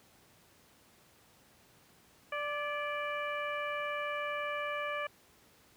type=harmonic tone with a mistuned harmonic; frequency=587.3 Hz; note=D5; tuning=in tune; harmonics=1 / 2 / 3 / 4 / 5; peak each=-38 / -38 / -41 / -41 / -48 dBFS; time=2.32-5.07 s; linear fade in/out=5 ms; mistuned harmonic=3; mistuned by=-37 cents; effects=pink hiss -63 dBFS RMS until 5.76 s + high-pass 80 Hz 12 dB/octave